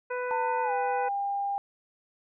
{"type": "harmonic tone", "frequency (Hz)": 496.6, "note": "B4", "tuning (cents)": 9, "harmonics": [1, 2, 3, 4, 5], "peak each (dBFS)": [-31, -36, -37, -45, -44], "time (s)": [0.1, 1.09], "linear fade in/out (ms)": 10}
{"type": "tone with pitch glide", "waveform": "sine", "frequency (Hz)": [904, 800.7], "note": ["A5", "G5"], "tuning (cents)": [47, 37], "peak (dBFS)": -27, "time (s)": [0.31, 1.58], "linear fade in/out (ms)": 0, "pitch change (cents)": -210, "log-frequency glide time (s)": [0.63, 0.72]}
{"effects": []}